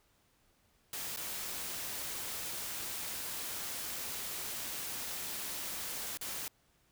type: noise with dropouts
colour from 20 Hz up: white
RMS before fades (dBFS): -40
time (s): 0.93-6.48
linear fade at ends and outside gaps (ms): 1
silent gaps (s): 1.162-1.172 / 6.173-6.212
effects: pink hiss -71 dBFS RMS until 6.91 s